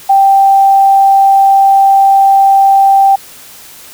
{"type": "tone", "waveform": "sine", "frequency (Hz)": 784, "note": "G5", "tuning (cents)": 0, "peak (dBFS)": -3, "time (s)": [0.09, 3.16], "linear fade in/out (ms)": 10, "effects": ["white hiss -34 dBFS RMS until 3.93 s"]}